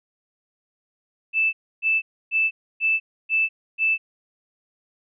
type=tone bursts; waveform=sine; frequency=2637 Hz; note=E7; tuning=in tune; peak=-17 dBFS; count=6; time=1.33-3.98 s; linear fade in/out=50 ms; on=200 ms; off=290 ms; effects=none